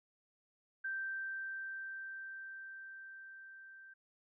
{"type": "tone with level ramp", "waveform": "sine", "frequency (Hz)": 1565, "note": "G6", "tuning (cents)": -3, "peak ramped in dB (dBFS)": [-36, -53], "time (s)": [0.84, 3.94], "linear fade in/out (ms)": 10, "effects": []}